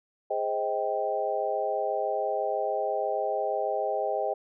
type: chord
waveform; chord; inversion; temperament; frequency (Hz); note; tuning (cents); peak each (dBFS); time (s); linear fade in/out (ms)
sine; Ab major seventh; none; equal with one note detuned; 415.3 / 523.3 / 629.5 / 784; Ab4 / C5 / Eb5 / G5; 0 / 0 / +20 / 0; -33 / -32 / -30 / -31; 0.3-4.34; 10
effects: none